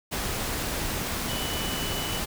sine tone in noise, 2970 Hz, F#7, 6 cents sharp, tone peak -35 dBFS, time 1.28-2.2 s, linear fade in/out 20 ms, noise pink, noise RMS -30 dBFS, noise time 0.11-2.26 s, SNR -8 dB, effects none

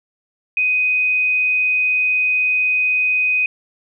sine tone, 2502 Hz, D#7, 9 cents sharp, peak -14 dBFS, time 0.57-3.46 s, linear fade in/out 2 ms, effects none

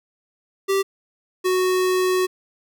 square tone pair in turn, 390 / 369.4 Hz, G4 / F#4, -9 / -3 cents, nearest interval minor second, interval 94 cents, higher first, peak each -18 dBFS, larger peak neither, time 0.68-0.83 / 1.44-2.27 s, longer second, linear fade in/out 20 ms, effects none

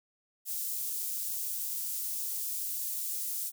white high-pass noise, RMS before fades -35 dBFS, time 0.45-3.52 s, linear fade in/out 50 ms, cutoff 7900 Hz, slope 12 dB/octave, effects none

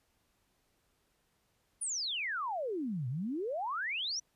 sine exponential two-way sweep, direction down then up, 9956 to 117.3 to 6070 Hz, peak -33 dBFS, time 1.81-4.2 s, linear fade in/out 10 ms, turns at 3.08 s, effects pink hiss -75 dBFS RMS until 4.35 s + resampled to 32000 Hz

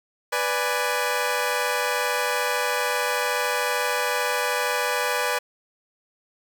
15% pulse chord, G# diminished, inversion first, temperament equal, 493.9 / 587.3 / 830.6 Hz, B4 / D5 / G#5, 0 / 0 / 0 cents, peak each -19 / -21 / -22 dBFS, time 0.32-5.39 s, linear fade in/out 10 ms, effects 8-bit

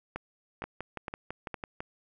two click trains, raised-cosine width 0.5 ms, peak -21 / -20 dBFS, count 8 / 4, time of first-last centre 0.64-1.805 / 0.16-1.542 s, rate 6.01 / 2.17 Hz, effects none

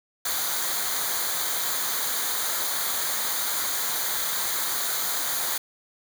white noise with comb filter, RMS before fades -27 dBFS, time 0.25-5.58 s, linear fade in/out 5 ms, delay 0.37 ms, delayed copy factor -0.7, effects none

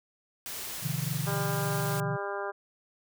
white noise, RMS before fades -38 dBFS, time 0.46-2 s, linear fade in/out 0 ms
sine chord, B diminished, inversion none, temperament equal with one note detuned, 123.47 / 146.83 / 170.63 Hz, B2 / D3 / F3, 0 / 0 / -40 cents, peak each -35 / -32 / -36 dBFS, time 0.82-2.17 s, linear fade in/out 20 ms
harmonic tone, 200.2 Hz, G3, 37 cents sharp, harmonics 2 / 3 / 4 / 5 / 6 / 7 / 8, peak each -36 / -38 / -39 / -40 / -41 / -41 / -42 dBFS, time 1.26-2.52 s, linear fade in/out 20 ms
effects none

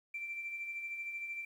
sine tone with tremolo, 2349 Hz, D7, in tune, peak -36 dBFS, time 0.14-1.45 s, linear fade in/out 5 ms, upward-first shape sine, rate 13 Hz, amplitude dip 45%, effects tanh soft clip ceiling -32 dBFS + 11-bit

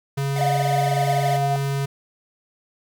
square tone, 138.59 Hz, C#3, in tune, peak -22 dBFS, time 0.17-1.86 s, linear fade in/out 10 ms
square tone with vibrato, 659.3 Hz, E5, in tune, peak -27 dBFS, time 0.36-1.37 s, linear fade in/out 2 ms, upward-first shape sine, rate 19 Hz, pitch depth 190 cents each way
sine tone with pitch glide, 715 to 704.7 Hz, F5 to F5, +41 to +15 cents, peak -21 dBFS, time 0.41-1.56 s, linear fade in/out 0 ms, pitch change -26 cents, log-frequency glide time 0.94-1.08 s
effects 9-bit

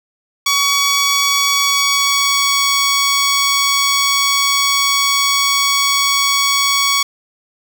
10% pulse tone with pitch glide, 1127 to 1119.9 Hz, C#6 to C#6, +28 to +17 cents, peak -4 dBFS, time 0.46-7.03 s, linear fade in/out 5 ms, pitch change -11 cents, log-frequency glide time 1.55-2.68 s, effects none

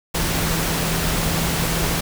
sine tone in noise, 164.81 Hz, E3, in tune, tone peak -25 dBFS, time 0.14-2.01 s, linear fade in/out 10 ms, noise pink, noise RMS -22 dBFS, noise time 0.14-2.01 s, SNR -6 dB, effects none

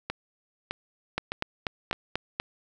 two click trains, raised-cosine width 0.3 ms, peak -11 / -14 dBFS, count 6 / 4, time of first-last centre 1.18-2.4 / 0.1-1.929 s, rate 4.1 / 1.64 Hz, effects none

